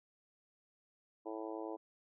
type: harmonic tone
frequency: 109.6 Hz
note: A2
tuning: 6 cents flat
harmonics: 3 / 4 / 5 / 6 / 7 / 8 / 9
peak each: -44 / -46 / -48 / -50 / -51 / -52 / -53 dBFS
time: 1.25-1.77 s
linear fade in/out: 20 ms
effects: none